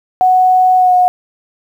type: tone with pitch glide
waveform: sine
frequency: 740 to 726.9 Hz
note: F#5 to F#5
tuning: 0 to -31 cents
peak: -6 dBFS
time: 0.21-1.08 s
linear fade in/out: 0 ms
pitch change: -31 cents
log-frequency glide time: 0.77-0.94 s
effects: 7-bit